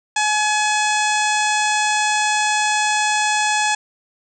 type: harmonic tone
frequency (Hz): 848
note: G#5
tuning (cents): +36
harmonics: 1 / 2 / 3 / 4 / 5 / 6 / 7 / 8 / 9 / 10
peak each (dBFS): -19 / -22 / -24 / -27 / -32 / -32 / -31 / -29 / -29 / -33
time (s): 0.16-3.75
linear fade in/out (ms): 5
effects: none